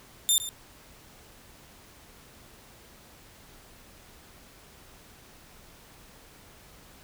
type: tone with echo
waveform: 15% pulse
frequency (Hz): 3594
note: A7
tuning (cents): +36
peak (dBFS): -13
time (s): 0.29-0.38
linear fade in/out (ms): 0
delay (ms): 110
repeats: 1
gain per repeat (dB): -13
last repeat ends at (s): 0.49
effects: pink hiss -53 dBFS RMS until 7.03 s